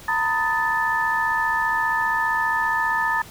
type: tone cluster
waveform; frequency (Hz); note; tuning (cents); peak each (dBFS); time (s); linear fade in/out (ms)
sine; 911 / 986 / 1249 / 1756; A#5 / B5 / D#6 / A6; -40 / -3 / +6 / -4; -24 / -28 / -28 / -22; 0.08-3.22; 5
effects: pink hiss -43 dBFS RMS until 3.3 s